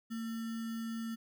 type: tone with sample-and-hold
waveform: sine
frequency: 227.4 Hz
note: A#3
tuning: 43 cents flat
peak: -36 dBFS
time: 0.1-1.16 s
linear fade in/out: 20 ms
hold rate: 1575 Hz
effects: none